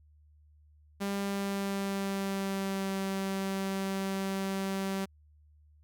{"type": "tone with pitch glide", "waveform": "sawtooth", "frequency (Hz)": [198.8, 193.59], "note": ["G3", "G3"], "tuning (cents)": [25, -21], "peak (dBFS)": -27, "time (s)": [1, 5.06], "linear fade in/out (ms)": 20, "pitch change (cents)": -46, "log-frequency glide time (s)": [1.18, 2.95], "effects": ["added 75 Hz sine -58 dBFS peak until 5.83 s"]}